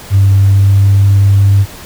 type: tone with pitch glide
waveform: sine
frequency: 98.1 to 99.24 Hz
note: G2 to G2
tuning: +2 to +22 cents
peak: -3 dBFS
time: 0.1-1.66 s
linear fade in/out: 50 ms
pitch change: +20 cents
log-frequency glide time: 0.28-0.98 s
effects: tanh soft clip ceiling 0 dBFS + pink hiss -31 dBFS RMS until 1.85 s